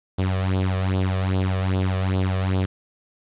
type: tone with flanger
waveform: sawtooth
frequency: 94.1 Hz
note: F#2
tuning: 30 cents sharp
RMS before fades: -22 dBFS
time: 0.18-2.66 s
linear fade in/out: 10 ms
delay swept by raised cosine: 0.23 to 1.73 ms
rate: 2.5 Hz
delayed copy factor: +0.75
effects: resampled to 8000 Hz + 8-bit